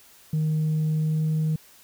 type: tone with pitch glide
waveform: sine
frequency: 155.56 to 156.55 Hz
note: D#3 to D#3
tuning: 0 to +11 cents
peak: -19 dBFS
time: 0.33-1.56 s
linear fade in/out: 5 ms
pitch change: +11 cents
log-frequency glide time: 0.97-1.24 s
effects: tanh soft clip ceiling -19 dBFS + white hiss -53 dBFS RMS until 1.83 s